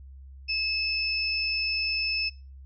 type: tone pair together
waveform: sine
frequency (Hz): 2600 / 5251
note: E7 / E8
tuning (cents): -24 / -8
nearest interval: octave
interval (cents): 1216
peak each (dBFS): -28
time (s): 0.48-2.3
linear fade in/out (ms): 20
effects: noise-tail reverb RT60 0.4 s tail -26 dB re dry + added 67 Hz sine -43 dBFS peak until 2.65 s